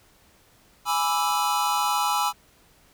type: chord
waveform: square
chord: E dominant seventh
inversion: first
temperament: equal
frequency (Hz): 830.6 / 987.8 / 1174.7 / 1318.5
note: G#5 / B5 / D6 / E6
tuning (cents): 0 / 0 / 0 / 0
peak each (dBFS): -27 / -27 / -32 / -28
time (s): 0.85-2.33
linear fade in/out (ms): 50
effects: pink hiss -58 dBFS RMS until 2.93 s